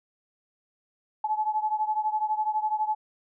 sine beating tone pair, 855 / 867 Hz, A5 / A5, -50 / -26 cents, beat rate 12 Hz, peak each -26 / -29 dBFS, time 1.24-2.95 s, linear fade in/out 5 ms, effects none

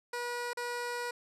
15% pulse tone with dropouts, 483.6 Hz, B4, 36 cents flat, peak -28 dBFS, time 0.13-1.11 s, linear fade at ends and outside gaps 5 ms, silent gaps 0.533-0.571 s, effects low-pass 11000 Hz 12 dB/octave

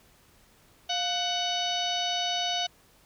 harmonic tone with a mistuned harmonic, 745 Hz, F#5, 12 cents sharp, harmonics 1 / 2 / 3 / 4 / 5 / 6 / 7 / 8, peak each -31 / -40 / -41 / -31 / -33 / -38 / -45 / -39 dBFS, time 0.89-2.67 s, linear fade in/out 10 ms, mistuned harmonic 1, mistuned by -94 cents, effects pink hiss -60 dBFS RMS until 3.05 s

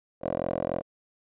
10% pulse tone with band-pass filter, 43.48 Hz, F1, 7 cents flat, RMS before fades -30 dBFS, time 0.21-0.83 s, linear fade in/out 50 ms, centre 530 Hz, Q 3.9, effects resampled to 8000 Hz

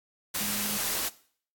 sine tone in noise, 206.7 Hz, G#3, 8 cents flat, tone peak -37 dBFS, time 0.4-0.78 s, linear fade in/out 10 ms, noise white, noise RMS -30 dBFS, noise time 0.34-1.09 s, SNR -10 dB, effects noise-tail reverb RT60 0.5 s tail -18 dB re dry + AAC 64 kbps

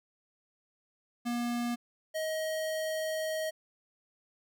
square tone pair in turn, 239.2 / 630.9 Hz, A#3 / D#5, +45 / +24 cents, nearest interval octave + perfect fourth, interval 1679 cents, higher second, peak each -31 / -32 dBFS, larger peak first, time 1.25-1.76 / 2.14-3.51 s, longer second, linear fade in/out 20 ms, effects none

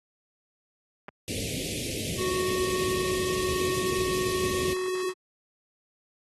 clicks, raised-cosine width 0.5 ms, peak -24 / -25 dBFS, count 2, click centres 1.084 / 1.089 s
pink band-stop noise, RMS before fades -32 dBFS, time 1.28-4.73 s, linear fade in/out 0 ms, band 590 to 2200 Hz, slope 48 dB/octave
square tone, 369.6 Hz, F#4, 2 cents flat, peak -28 dBFS, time 2.17-5.14 s, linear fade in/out 50 ms
effects high-pass 80 Hz 12 dB/octave + AAC 32 kbps

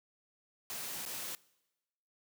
white noise with dropouts, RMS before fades -41 dBFS, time 0.7-1.35 s, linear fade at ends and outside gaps 0 ms, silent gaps 1.052-1.061 s, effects noise-tail reverb RT60 1.0 s tail -23 dB re dry + high-pass 100 Hz 12 dB/octave

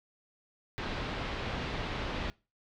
pink low-pass noise, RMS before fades -36 dBFS, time 0.78-2.3 s, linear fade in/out 0 ms, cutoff 4000 Hz, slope 24 dB/octave, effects noise-tail reverb RT60 0.3 s tail -23 dB re dry

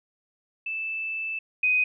sine tone pair in turn, 2637 / 2502 Hz, E7 / D#7, 0 / +9 cents, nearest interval minor second, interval 91 cents, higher first, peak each -28 / -19 dBFS, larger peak second, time 0.66-1.39 / 1.63-1.84 s, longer first, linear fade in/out 5 ms, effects none

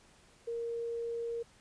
sine tone, 466.2 Hz, A#4, in tune, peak -34 dBFS, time 0.47-1.43 s, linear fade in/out 10 ms, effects pink hiss -62 dBFS RMS until 1.6 s + resampled to 22050 Hz

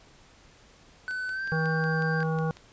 triangle tone with pitch glide, 1508 to 1575.7 Hz, F#6 to G6, +32 to +9 cents, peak -28 dBFS, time 1.08-2.23 s, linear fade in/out 0 ms, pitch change +77 cents, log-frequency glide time 1.29-1.45 s
click train, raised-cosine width 0.2 ms, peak -28 dBFS, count 9, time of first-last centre 1.11-2.57 s, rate 5.48 Hz
harmonic tone, 160 Hz, D#3, 49 cents sharp, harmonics 1 / 3 / 5 / 7 / 9, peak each -26 / -32 / -36 / -39 / -39 dBFS, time 1.52-2.51 s, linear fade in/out 0 ms
effects pink hiss -56 dBFS RMS until 2.72 s + resampled to 16000 Hz

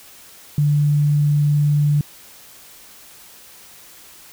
sine tone, 146.83 Hz, D3, in tune, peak -13 dBFS, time 0.58-2.01 s, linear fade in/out 2 ms, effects white hiss -44 dBFS RMS until 4.32 s

